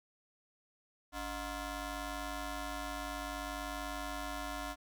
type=ring-modulated tone; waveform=15% pulse; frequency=335.7 Hz; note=E4; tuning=32 cents sharp; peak=-29 dBFS; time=1.12-4.76 s; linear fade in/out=50 ms; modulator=386 Hz; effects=none